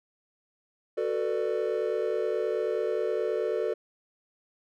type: chord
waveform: triangle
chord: B minor seventh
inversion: second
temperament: just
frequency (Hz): 370.4 / 444.5 / 493.9 / 592.7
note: F#4 / A4 / B4 / D5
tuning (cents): +2 / +18 / 0 / +16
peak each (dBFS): -30 / -27 / -31 / -31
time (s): 0.97-3.74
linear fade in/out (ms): 10
effects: tanh soft clip ceiling -14 dBFS